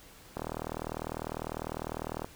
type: click train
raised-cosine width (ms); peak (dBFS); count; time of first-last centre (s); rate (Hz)
1; -20; 76; 0.37-2.245; 40
effects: pink hiss -54 dBFS RMS until 2.35 s